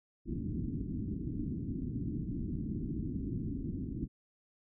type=low-pass noise; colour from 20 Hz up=white; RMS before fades=-37 dBFS; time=0.25-4.08 s; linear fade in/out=50 ms; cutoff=310 Hz; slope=48 dB/octave; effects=none